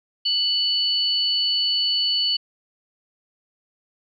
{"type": "tone pair together", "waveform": "sine", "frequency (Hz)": [2970, 4450], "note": ["F#7", "C#8"], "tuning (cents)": [6, 6], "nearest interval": "perfect fifth", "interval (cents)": 700, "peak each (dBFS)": [-22, -21], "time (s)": [0.25, 2.37], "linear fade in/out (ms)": 10, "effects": []}